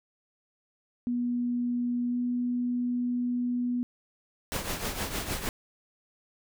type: tone with pitch glide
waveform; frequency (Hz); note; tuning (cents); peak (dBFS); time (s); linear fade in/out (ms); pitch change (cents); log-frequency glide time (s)
sine; 242.8 to 244.8; B3 to B3; -29 to -15; -26; 1.07-3.83; 0; +14; 2.09-2.16
type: noise with tremolo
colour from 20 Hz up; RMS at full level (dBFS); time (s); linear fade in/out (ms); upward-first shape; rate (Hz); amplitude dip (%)
pink; -30; 4.52-5.49; 0; triangle; 6.5; 70
effects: none